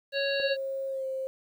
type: harmonic tone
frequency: 554.4 Hz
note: C#5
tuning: in tune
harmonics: 1 / 3 / 5 / 7 / 8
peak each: -28 / -33 / -35 / -36 / -37 dBFS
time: 0.12-0.57 s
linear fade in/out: 50 ms
type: tone with pitch glide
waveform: sine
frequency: 540 to 528.9 Hz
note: C#5 to C5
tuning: -45 to +19 cents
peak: -30 dBFS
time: 0.4-1.27 s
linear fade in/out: 0 ms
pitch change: -36 cents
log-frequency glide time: 0.87-1.06 s
effects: 10-bit